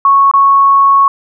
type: tone with dropouts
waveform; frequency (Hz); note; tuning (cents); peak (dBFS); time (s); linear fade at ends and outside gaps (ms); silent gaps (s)
sine; 1105; C#6; -6; -4; 0.05-1.08; 2; 0.313-0.337
effects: none